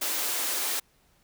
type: high-pass noise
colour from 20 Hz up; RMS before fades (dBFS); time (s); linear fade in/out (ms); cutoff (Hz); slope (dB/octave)
white; -29; 0.01-0.8; 10; 260; 96
effects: pink hiss -65 dBFS RMS until 1.23 s